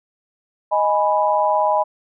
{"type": "chord", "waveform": "sine", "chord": "G# minor", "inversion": "second", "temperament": "equal", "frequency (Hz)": [622.3, 830.6, 987.8], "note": ["D#5", "G#5", "B5"], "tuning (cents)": [0, 0, 0], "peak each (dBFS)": -19, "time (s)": [0.71, 1.84], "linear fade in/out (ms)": 20, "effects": []}